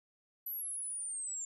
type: linear sweep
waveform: sine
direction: down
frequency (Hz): 12000 to 7180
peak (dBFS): -37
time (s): 0.46-1.45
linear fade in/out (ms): 5
effects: none